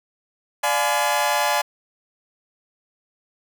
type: chord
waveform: sawtooth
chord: D diminished seventh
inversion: none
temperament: just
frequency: 587.3 / 704.8 / 845.8 / 1014.9 Hz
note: D5 / F5 / Ab5 / Cb6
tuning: 0 / +16 / +31 / +47 cents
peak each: -21 / -22 / -18 / -22 dBFS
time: 0.63-1.62 s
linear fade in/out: 10 ms
effects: none